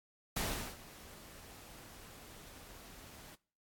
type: noise with ADSR envelope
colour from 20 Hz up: pink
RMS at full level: -35 dBFS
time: 0.36-3.36 s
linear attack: 7 ms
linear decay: 390 ms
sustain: -19 dB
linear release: 17 ms
effects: noise-tail reverb RT60 0.5 s tail -24 dB re dry + AAC 64 kbps